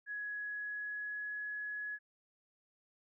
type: tone with pitch glide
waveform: sine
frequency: 1676 to 1687.7 Hz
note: G#6 to G#6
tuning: +15 to +27 cents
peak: -38 dBFS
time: 0.06-1.99 s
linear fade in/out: 50 ms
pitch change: +12 cents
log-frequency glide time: 0.31-1.48 s
effects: none